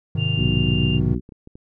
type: chord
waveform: triangle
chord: Ab major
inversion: none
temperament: just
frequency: 103.83 / 129.78 / 155.74 Hz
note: Ab2 / C3 / Eb3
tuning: 0 / -14 / +2 cents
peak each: -22 dBFS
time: 0.15-1.15 s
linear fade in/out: 5 ms
type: tone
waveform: sine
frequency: 2794 Hz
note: F7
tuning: in tune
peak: -25 dBFS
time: 0.17-1 s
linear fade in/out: 50 ms
type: harmonic tone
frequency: 61 Hz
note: B1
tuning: 21 cents flat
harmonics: 1 / 2 / 3 / 4 / 5 / 6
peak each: -26 / -27 / -25 / -26 / -31 / -31 dBFS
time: 0.36-1.21 s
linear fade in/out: 50 ms
type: clicks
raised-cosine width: 3 ms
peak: -28 dBFS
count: 5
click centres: 1.023 / 1.291 / 1.322 / 1.474 / 1.555 s
effects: none